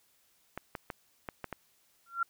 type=clicks; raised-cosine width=0.5 ms; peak=-22 dBFS; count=6; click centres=0.576 / 0.752 / 0.902 / 1.288 / 1.443 / 1.527 s
type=tone with exponential growth; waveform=sine; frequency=1374 Hz; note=F6; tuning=29 cents flat; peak=-24 dBFS; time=2.06-2.23 s; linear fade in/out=5 ms; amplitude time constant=36 ms
effects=white hiss -69 dBFS RMS until 2.29 s